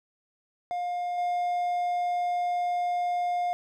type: tone with level steps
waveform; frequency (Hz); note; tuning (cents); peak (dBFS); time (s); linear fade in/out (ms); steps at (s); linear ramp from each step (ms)
triangle; 709; F5; +26; -26 / -23; 0.71-3.53; 0; 1.18; 2
effects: none